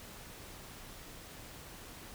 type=silence; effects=pink hiss -50 dBFS RMS until 2.14 s